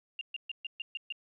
sine tone bursts, 2794 Hz, F7, in tune, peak -34 dBFS, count 7, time 0.19-1.124 s, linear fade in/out 2 ms, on 22 ms, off 130 ms, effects 12-bit

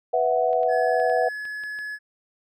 sine chord, B suspended fourth, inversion none, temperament just, 493.9 / 658.5 / 740.8 Hz, B4 / E5 / F#5, 0 / -2 / +2 cents, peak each -23 dBFS, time 0.13-1.29 s, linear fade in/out 10 ms
clicks, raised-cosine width 0.3 ms, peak -30 dBFS, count 7, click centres 0.531 / 0.632 / 1 / 1.098 / 1.453 / 1.637 / 1.789 s
triangle tone, 1700 Hz, G#6, 40 cents sharp, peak -28 dBFS, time 0.68-1.99 s, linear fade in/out 50 ms
effects none

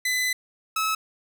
sawtooth tone pair in turn, 2009 / 1295.2 Hz, B6 / E6, +29 / -31 cents, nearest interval minor sixth, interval 760 cents, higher first, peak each -19 dBFS, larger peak neither, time 0.05-0.33 / 0.76-0.95 s, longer first, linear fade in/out 5 ms, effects none

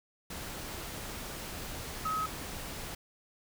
sine tone in noise, 1275 Hz, D#6, 42 cents sharp, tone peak -30 dBFS, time 2.05-2.26 s, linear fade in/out 5 ms, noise pink, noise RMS -41 dBFS, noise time 0.3-2.95 s, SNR +8 dB, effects none

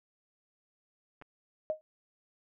clicks, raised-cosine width 0.5 ms, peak -35 dBFS, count 2, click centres 1.215 / 1.222 s
sine tone with exponential decay, 622.3 Hz, D#5, in tune, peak -25 dBFS, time 1.7-1.81 s, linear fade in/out 0 ms, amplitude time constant 23 ms
effects none

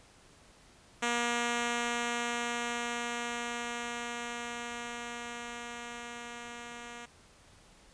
5% pulse tone with level ramp, 238.1 Hz, A#3, 37 cents sharp, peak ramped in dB -17 to -32 dBFS, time 1.02-7.06 s, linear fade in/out 10 ms, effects pink hiss -59 dBFS RMS until 7.93 s + resampled to 22050 Hz

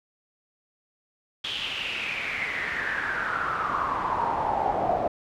brown noise with band-pass filter sweep, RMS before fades -28 dBFS, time 1.44-5.08 s, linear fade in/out 5 ms, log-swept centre 3300 to 660 Hz, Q 6.5, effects none

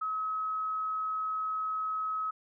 sine tone, 1280 Hz, D#6, 49 cents sharp, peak -30 dBFS, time 0.01-2.31 s, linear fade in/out 10 ms, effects none

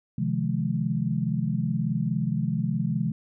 sine chord, F minor seventh, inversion second, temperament equal with one note detuned, 130.81 / 155.56 / 174.61 / 212.4 Hz, C3 / Eb3 / F3 / Ab3, 0 / 0 / 0 / +39 cents, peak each -29 dBFS, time 0.18-3.12 s, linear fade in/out 5 ms, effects none

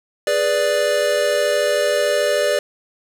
square chord, G# diminished, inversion none, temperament equal, 415.3 / 493.9 / 587.3 Hz, G#4 / B4 / D5, 0 / 0 / 0 cents, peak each -24 / -23 / -18 dBFS, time 0.27-2.59 s, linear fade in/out 2 ms, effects low-pass 12000 Hz 12 dB/octave + 7-bit

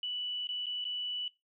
sine tone with dropouts, 2963 Hz, F#7, 2 cents sharp, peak -33 dBFS, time 0.03-1.28 s, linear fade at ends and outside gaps 2 ms, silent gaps 0.471-0.489 / 0.659-0.666 / 0.843-0.851 s, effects noise-tail reverb RT60 0.2 s tail -19 dB re dry

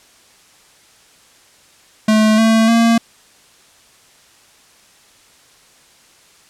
square tone with pitch steps, 216.4 / 223.3 / 230.3 Hz, A3 / A3 / A#3, -29 / +26 / -21 cents, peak -10 dBFS, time 2.08-2.98 s, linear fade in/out 5 ms, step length 300 ms, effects white hiss -49 dBFS RMS until 6.49 s + low-pass 9000 Hz 12 dB/octave

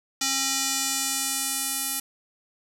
square tone with band-pass filter sweep, 270 Hz, C#4, 45 cents flat, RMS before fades -27 dBFS, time 0.21-2 s, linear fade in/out 5 ms, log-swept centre 5900 to 11000 Hz, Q 1.5, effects none

